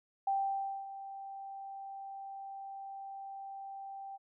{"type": "tone with ADSR envelope", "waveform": "sine", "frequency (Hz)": 784, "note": "G5", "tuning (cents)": 0, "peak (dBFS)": -28, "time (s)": [0.27, 4.18], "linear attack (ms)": 5, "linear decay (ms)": 580, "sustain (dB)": -14, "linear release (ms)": 29, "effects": []}